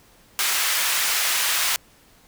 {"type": "high-pass noise", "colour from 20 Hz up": "pink", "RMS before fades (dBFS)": -22, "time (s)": [0.39, 1.76], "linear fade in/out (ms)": 0, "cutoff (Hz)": 1500, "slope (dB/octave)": 12, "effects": ["pink hiss -54 dBFS RMS until 2.27 s"]}